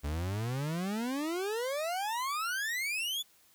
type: exponential sweep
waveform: 40% pulse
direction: up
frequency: 69.3 to 3520 Hz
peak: -31 dBFS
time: 0.03-3.23 s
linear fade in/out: 20 ms
effects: white hiss -64 dBFS RMS until 3.54 s